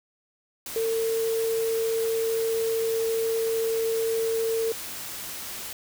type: tone in noise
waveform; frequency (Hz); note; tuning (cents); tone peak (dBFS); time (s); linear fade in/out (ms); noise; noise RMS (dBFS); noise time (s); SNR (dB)
sine; 451.9; A4; +46; -23; 0.76-4.72; 2; white; -36; 0.66-5.73; +10
effects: none